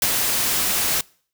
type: noise with ADSR envelope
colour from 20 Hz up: white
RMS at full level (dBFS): -17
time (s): 0.02-1.01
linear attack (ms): 3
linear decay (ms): 41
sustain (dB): -4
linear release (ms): 3
effects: noise-tail reverb RT60 0.5 s tail -25 dB re dry